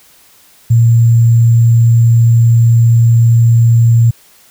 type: tone with sample-and-hold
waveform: sine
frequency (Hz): 116.3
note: A#2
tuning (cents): -4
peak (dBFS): -4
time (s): 0.7-4.11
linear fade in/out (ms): 10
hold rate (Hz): 7350
effects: white hiss -45 dBFS RMS until 4.5 s